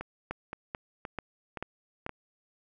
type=two click trains; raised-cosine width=0.5 ms; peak=-19 / -22 dBFS; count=5 / 5; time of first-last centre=0.31-2.064 / 0.01-2.093 s; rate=2.28 / 1.92 Hz; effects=none